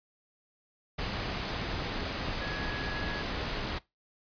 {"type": "tone in noise", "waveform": "sine", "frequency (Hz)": 1677, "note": "G#6", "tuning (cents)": 16, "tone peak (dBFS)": -38, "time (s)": [2.41, 3.22], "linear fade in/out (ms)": 10, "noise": "pink", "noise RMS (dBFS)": -34, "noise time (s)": [0.98, 3.79], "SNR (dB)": -7, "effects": ["noise-tail reverb RT60 0.2 s tail -20 dB re dry", "resampled to 11025 Hz"]}